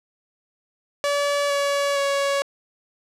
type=tone with pitch steps; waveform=sawtooth; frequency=573 / 566.1 / 559.3 Hz; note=D5 / C#5 / C#5; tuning=-43 / +36 / +15 cents; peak=-16 dBFS; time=1.04-2.42 s; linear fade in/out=0 ms; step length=460 ms; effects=low-pass 9000 Hz 12 dB/octave